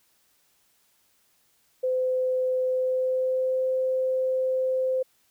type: tone with pitch glide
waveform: sine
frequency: 512 to 518.2 Hz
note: C5 to C5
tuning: -38 to -17 cents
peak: -22 dBFS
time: 1.83-5.03 s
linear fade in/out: 10 ms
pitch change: +21 cents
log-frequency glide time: 2.66-3.66 s
effects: white hiss -66 dBFS RMS until 5.3 s